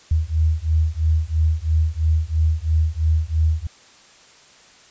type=beating tone pair; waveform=sine; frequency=77.78 / 80.78 Hz; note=D#2 / E2; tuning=0 / -35 cents; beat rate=3 Hz; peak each=-19 dBFS; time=0.11-3.67 s; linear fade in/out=5 ms; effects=white hiss -49 dBFS RMS until 4.9 s + resampled to 16000 Hz